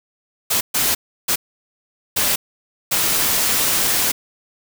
white noise bursts at uneven times, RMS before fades -18 dBFS, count 5, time 0.5-0.61 / 0.74-0.95 / 1.28-1.36 / 2.16-2.36 / 2.91-4.12 s, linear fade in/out 10 ms, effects none

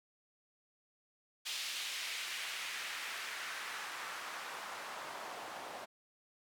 white noise with band-pass filter sweep, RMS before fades -43 dBFS, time 1.45-5.86 s, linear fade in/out 20 ms, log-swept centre 3300 to 680 Hz, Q 1.3, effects none

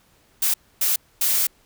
blue noise bursts at uneven times, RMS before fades -20 dBFS, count 3, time 0.42-0.54 / 0.81-0.96 / 1.21-1.47 s, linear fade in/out 5 ms, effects pink hiss -59 dBFS RMS until 1.65 s

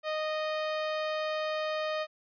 sawtooth tone, 619 Hz, D#5, 9 cents flat, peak -26 dBFS, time 0.03-2.07 s, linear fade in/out 50 ms, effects resampled to 11025 Hz

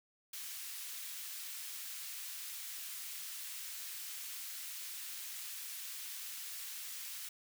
white high-pass noise, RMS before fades -45 dBFS, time 0.33-7.29 s, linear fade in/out 5 ms, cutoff 1800 Hz, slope 12 dB/octave, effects none

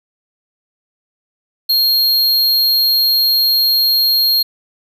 square tone, 4240 Hz, C8, 22 cents sharp, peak -11 dBFS, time 1.69-4.43 s, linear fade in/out 10 ms, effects none

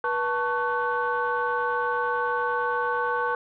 sine tone cluster, 485.1 / 887 / 1113 / 1506 Hz, B4 / A5 / C#6 / F#6, -31 / +14 / +7 / +30 cents, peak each -28 dBFS, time 0.04-3.35 s, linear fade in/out 2 ms, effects tanh soft clip ceiling -15 dBFS

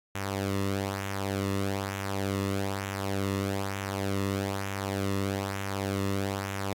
sawtooth tone with flanger, 98 Hz, G2, in tune, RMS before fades -31 dBFS, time 0.15-6.73 s, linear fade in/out 0 ms, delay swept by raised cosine 0.21 to 1.31 ms, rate 1.1 Hz, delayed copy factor -0.6, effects AAC 64 kbps

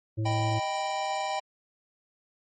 harmonic tone, 109.5 Hz, A2, 8 cents flat, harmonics 1 / 3 / 5, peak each -26 / -35 / -44 dBFS, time 0.17-0.6 s, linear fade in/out 20 ms
square chord, Eb augmented, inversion none, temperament equal, 622.3 / 784 / 987.8 Hz, Eb5 / G5 / B5, 0 / 0 / 0 cents, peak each -35 / -31 / -36 dBFS, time 0.25-1.4 s, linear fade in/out 10 ms
effects MP3 32 kbps

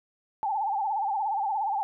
sine tone with vibrato, 830 Hz, G#5, 1 cent flat, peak -25 dBFS, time 0.43-1.83 s, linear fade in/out 0 ms, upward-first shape sine, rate 17 Hz, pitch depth 120 cents each way, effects none

